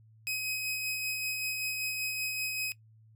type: tone with tremolo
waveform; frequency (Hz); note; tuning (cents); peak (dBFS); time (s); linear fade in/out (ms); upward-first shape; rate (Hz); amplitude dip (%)
sawtooth; 2531; D#7; +29; -27; 0.27-2.72; 0; sine; 5.2; 30
effects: noise-tail reverb RT60 0.1 s tail -19 dB re dry + added 110 Hz sine -56 dBFS peak until 3.15 s